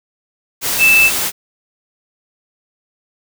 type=tone in noise; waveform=sine; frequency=2637 Hz; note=E7; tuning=in tune; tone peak=-7 dBFS; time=0.78-1.11 s; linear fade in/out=50 ms; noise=white; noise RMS=-18 dBFS; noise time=0.61-1.32 s; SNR=+8 dB; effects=none